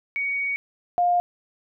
sine tone pair in turn, 2243 / 706.5 Hz, C#7 / F5, +20 / +20 cents, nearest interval octave + minor sixth, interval 2000 cents, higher first, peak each -23 / -17 dBFS, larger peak second, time 0.16-0.56 / 0.98-1.2 s, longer first, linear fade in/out 0 ms, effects none

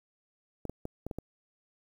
clicks, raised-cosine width 2 ms, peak -23 dBFS, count 6, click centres 0.653 / 0.696 / 0.854 / 1.066 / 1.112 / 1.186 s, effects 9-bit

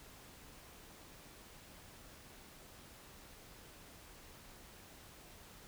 silence, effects pink hiss -57 dBFS RMS until 5.67 s

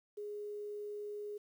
sine tone with quantisation, 415.3 Hz, G#4, in tune, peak -40 dBFS, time 0.17-1.38 s, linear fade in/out 10 ms, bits 11, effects none

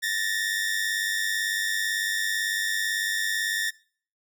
sawtooth tone pair together, 1766 / 1864 Hz, A6 / A#6, +6 / -1 cents, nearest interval minor second, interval 93 cents, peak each -24 / -25 dBFS, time 0.02-3.71 s, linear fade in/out 20 ms, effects noise-tail reverb RT60 0.5 s tail -24 dB re dry

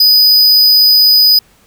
square tone, 4978 Hz, D#8, in tune, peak -5 dBFS, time 0-1.39 s, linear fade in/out 5 ms, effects pink hiss -49 dBFS RMS until 1.66 s

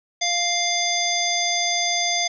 harmonic tone, 698.5 Hz, F5, in tune, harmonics 1 / 3 / 5 / 7 / 9, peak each -26 / -26 / -26 / -26 / -26 dBFS, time 0.21-2.28 s, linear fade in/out 10 ms, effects none

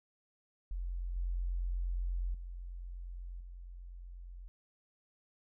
sine tone with level steps, 44.15 Hz, F1, 20 cents sharp, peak -35 / -32 / -41 / -45 dBFS, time 0.71-4.48 s, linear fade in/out 0 ms, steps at 1.16 / 2.34 / 3.4 s, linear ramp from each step 5 ms, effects none

